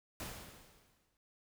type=noise with exponential decay; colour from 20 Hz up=pink; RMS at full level=-42 dBFS; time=0.2-1.17 s; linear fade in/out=1 ms; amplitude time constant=210 ms; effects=none